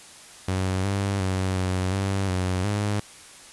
sawtooth tone with pitch steps, 93.9 / 99.1 / 94.1 / 92.7 / 97.5 / 92.2 / 103.1 Hz, F#2 / G2 / F#2 / F#2 / G2 / F#2 / G#2, +26 / +19 / +30 / +4 / -9 / -6 / -12 cents, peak -19 dBFS, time 0.48-3 s, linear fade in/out 5 ms, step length 360 ms, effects white hiss -46 dBFS RMS until 3.52 s + resampled to 24000 Hz

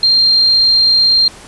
sine tone, 4186 Hz, C8, in tune, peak -7 dBFS, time 0.03-1.28 s, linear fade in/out 2 ms, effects pink hiss -36 dBFS RMS until 1.47 s + resampled to 24000 Hz

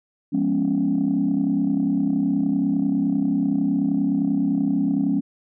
sine chord, C# dominant seventh, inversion first, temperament equal, 174.61 / 207.7 / 246.9 / 277.2 Hz, E#3 / G#3 / B3 / C#4, 0 / 0 / 0 / 0 cents, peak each -26 / -23 / -26 / -20 dBFS, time 0.32-5.21 s, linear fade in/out 20 ms, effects tanh soft clip ceiling -12 dBFS

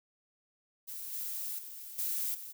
violet noise with level steps, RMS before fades -42 / -38 / -46 / -34 / -45 dBFS, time 0.87-2.53 s, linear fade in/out 20 ms, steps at 1.12 / 1.58 / 1.98 / 2.34 s, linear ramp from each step 10 ms, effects none

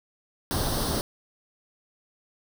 pink noise with comb filter, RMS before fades -27 dBFS, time 0.51-1.01 s, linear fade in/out 0 ms, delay 0.21 ms, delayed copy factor +0.75, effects none

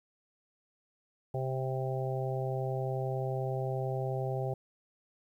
harmonic tone, 131.3 Hz, C3, 6 cents sharp, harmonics 1 / 3 / 4 / 5 / 6, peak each -33 / -38 / -39 / -40 / -41 dBFS, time 1.34-4.54 s, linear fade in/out 5 ms, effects 11-bit

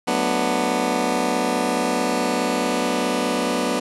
15% pulse chord, B minor seventh, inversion second, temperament just, 185.21 / 222.2 / 246.9 / 296.3 Hz, F#3 / A3 / B3 / D4, +2 / +17 / 0 / +15 cents, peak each -21 / -22 / -16 / -19 dBFS, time 0.07-3.8 s, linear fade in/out 10 ms, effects resampled to 24000 Hz + 7-bit

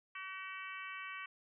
harmonic tone, 380 Hz, F#4, 46 cents sharp, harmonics 3 / 4 / 5 / 6 / 7 / 8, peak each -48 / -50 / -50 / -49 / -51 / -56 dBFS, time 0.15-1.26 s, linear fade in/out 5 ms, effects none

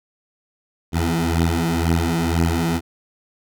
15% pulse beating tone pair, 82.41 / 84.41 Hz, E2 / E2, 0 / +42 cents, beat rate 2 Hz, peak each -14 dBFS, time 0.92-2.81 s, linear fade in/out 50 ms, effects none

